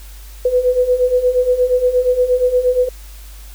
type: beating tone pair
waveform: sine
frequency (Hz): 493.9 / 502.4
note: B4 / B4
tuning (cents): 0 / +30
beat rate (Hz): 8.5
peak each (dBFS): -17 / -13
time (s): 0.45-2.89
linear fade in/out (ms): 5
effects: added 50 Hz sine -33 dBFS peak until 3.54 s + white hiss -43 dBFS RMS until 3.54 s